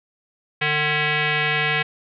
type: tone with frequency modulation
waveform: sine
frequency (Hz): 150.2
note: D3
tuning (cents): +39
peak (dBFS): -18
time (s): 0.61-1.83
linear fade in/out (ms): 10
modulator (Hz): 603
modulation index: 4.6
effects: none